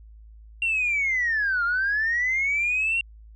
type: linear two-way sweep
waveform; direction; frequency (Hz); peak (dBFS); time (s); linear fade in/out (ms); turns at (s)
sine; down then up; 2767 to 1377 to 2767; -20; 0.62-3.01; 2; 1.64
effects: tanh soft clip ceiling -17 dBFS + added 54 Hz sine -44 dBFS peak until 3.35 s